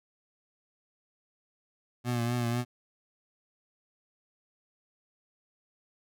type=tone with vibrato; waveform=25% pulse; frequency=120 Hz; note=B2; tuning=49 cents flat; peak=-24 dBFS; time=2.04-2.65 s; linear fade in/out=50 ms; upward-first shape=triangle; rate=4 Hz; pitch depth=50 cents each way; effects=none

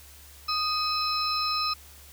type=tone cluster; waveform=sine; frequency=1240 / 2547 / 4067 / 5250 Hz; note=D#6 / D#7 / C8 / E8; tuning=-6 / +40 / -50 / -8 cents; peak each=-28 / -36 / -33 / -29 dBFS; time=0.48-1.74 s; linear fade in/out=10 ms; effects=added 71 Hz sine -51 dBFS peak until 2.12 s + white hiss -51 dBFS RMS until 2.12 s

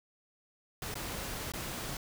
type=noise with dropouts; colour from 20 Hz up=pink; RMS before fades=-39 dBFS; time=0.82-1.97 s; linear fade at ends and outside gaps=2 ms; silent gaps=0.942-0.954 / 1.52-1.536 s; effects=none

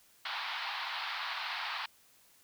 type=band-pass noise; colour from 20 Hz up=pink; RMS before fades=-38 dBFS; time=0.25-1.86 s; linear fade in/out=5 ms; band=800 to 4500 Hz; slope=48 dB/octave; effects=white hiss -64 dBFS RMS until 2.43 s

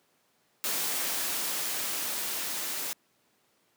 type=noise with level ramp; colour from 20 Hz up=white; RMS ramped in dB=-30 to -34 dBFS; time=0.64-2.93 s; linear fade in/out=0 ms; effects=pink hiss -69 dBFS RMS until 3.76 s + high-pass 200 Hz 12 dB/octave

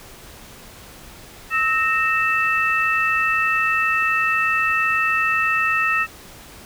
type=tone cluster; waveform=sine; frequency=1298 / 1850 / 2642 Hz; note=E6 / A#6 / E7; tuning=-27 / -14 / +3 cents; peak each=-21 dBFS; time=1.5-6.07 s; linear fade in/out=50 ms; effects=pink hiss -42 dBFS RMS until 6.65 s

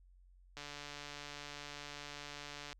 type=click train; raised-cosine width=0.2 ms; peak=-29 dBFS; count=314; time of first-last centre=0.57-2.729 s; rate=145 Hz; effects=added 45 Hz sine -60 dBFS peak until 2.79 s

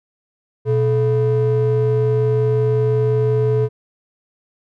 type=ring-modulated tone; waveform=triangle; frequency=277.2 Hz; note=C#4; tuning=in tune; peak=-8 dBFS; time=0.65-3.69 s; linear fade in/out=50 ms; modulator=155 Hz; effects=tanh soft clip ceiling -5 dBFS

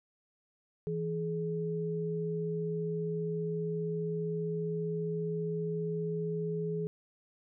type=tone pair together; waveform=sine; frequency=164.24 / 422.3 Hz; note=E3 / G#4; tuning=-6 / +29 cents; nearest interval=octave + major third; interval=1635 cents; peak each=-34 / -34 dBFS; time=0.87-6.87 s; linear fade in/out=0 ms; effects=none

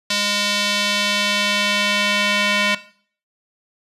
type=tone with band-pass filter sweep; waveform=square; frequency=205 Hz; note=G#3; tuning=22 cents flat; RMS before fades=-19 dBFS; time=0.1-2.75 s; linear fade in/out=5 ms; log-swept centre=4100 to 2600 Hz; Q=1.4; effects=noise-tail reverb RT60 0.5 s tail -17 dB re dry + resampled to 32000 Hz

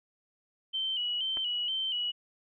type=tone with vibrato; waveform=sine; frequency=3015 Hz; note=F#7; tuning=32 cents sharp; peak=-29 dBFS; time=0.73-2.12 s; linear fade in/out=20 ms; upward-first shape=square; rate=2.1 Hz; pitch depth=52 cents each way
type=clicks; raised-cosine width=0.5 ms; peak=-27 / -33 dBFS; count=2; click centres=1.371 / 1.374 s
effects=none

